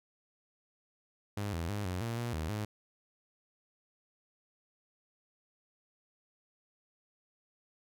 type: tone with pitch steps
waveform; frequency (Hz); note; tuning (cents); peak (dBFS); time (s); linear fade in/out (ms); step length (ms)
sawtooth; 102.3 / 83.4 / 103.1 / 90.9 / 115.9 / 119.1 / 78.9 / 105.9; G#2 / E2 / G#2 / F#2 / A#2 / A#2 / D#2 / G#2; -26 / +21 / -12 / -30 / -10 / +38 / +25 / +34; -30; 1.37-2.65; 5; 160
effects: none